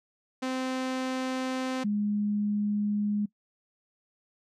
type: tone pair in turn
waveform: sawtooth / sine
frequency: 259 / 207.2 Hz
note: C4 / G#3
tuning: -17 / -4 cents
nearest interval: major third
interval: 387 cents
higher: first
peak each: -25 dBFS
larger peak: neither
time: 0.42-1.84 / 1.84-3.26 s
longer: neither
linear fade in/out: 10 ms
effects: noise-tail reverb RT60 0.1 s tail -21 dB re dry + low-pass 7000 Hz 12 dB/octave